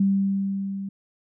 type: tone with level ramp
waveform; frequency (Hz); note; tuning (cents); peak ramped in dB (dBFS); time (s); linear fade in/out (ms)
sine; 196; G3; 0; -16 to -29; 0-0.89; 5
effects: none